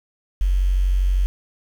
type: tone with quantisation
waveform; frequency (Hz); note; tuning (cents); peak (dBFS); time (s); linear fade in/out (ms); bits
sine; 46.25; F#1; 0; -15; 0.41-1.26; 0; 7
effects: none